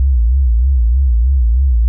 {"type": "tone with vibrato", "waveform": "sine", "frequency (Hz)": 62, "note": "B1", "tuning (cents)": 7, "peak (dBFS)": -8, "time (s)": [0, 1.88], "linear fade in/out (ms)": 0, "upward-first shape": "sine", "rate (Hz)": 3.2, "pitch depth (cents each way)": 170, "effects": []}